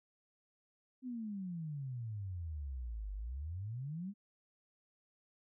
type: exponential two-way sweep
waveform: sine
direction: down then up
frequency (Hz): 261.6 to 48 to 210.3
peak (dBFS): -39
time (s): 1.02-4.14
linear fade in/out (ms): 50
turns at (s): 3.13
effects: none